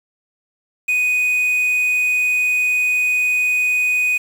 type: tone with quantisation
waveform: triangle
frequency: 2489 Hz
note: D#7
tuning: in tune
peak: -13 dBFS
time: 0.88-4.18 s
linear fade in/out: 10 ms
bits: 6
effects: none